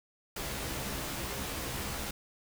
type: noise with comb filter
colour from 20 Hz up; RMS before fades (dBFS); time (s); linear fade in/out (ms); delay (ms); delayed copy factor
pink; -37; 0.36-2.11; 5; 15; +0.6
effects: none